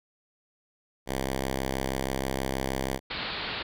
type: tone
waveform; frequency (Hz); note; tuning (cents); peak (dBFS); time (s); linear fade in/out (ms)
5% pulse; 66.3; C2; +23; -17; 1.06-3; 50
type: low-pass noise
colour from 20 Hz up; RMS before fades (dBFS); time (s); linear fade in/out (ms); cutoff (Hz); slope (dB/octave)
white; -34; 3.1-3.63; 10; 4500; 96
effects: none